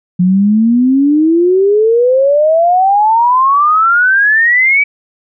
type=exponential sweep; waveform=sine; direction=up; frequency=176.3 to 2307 Hz; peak=-6 dBFS; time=0.19-4.84 s; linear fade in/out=10 ms; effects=none